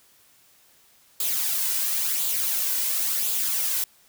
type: noise with flanger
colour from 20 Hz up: blue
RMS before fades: -25 dBFS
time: 1.2-3.84 s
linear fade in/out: 2 ms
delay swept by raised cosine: 0.26 to 2.06 ms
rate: 0.95 Hz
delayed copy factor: +0.5
effects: white hiss -58 dBFS RMS until 4.08 s